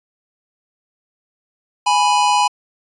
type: tone pair together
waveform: square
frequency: 830.6 / 987.8 Hz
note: G#5 / B5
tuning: 0 / 0 cents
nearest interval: minor third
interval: 300 cents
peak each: -16 dBFS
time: 1.86-2.48 s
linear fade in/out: 10 ms
effects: resampled to 22050 Hz